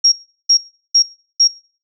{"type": "tone bursts", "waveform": "sine", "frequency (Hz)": 5588, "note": "F8", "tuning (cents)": 0, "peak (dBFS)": -7, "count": 4, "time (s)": [0.04, 1.478], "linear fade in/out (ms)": 10, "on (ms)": 82, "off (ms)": 370, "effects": ["noise-tail reverb RT60 0.4 s tail -21 dB re dry"]}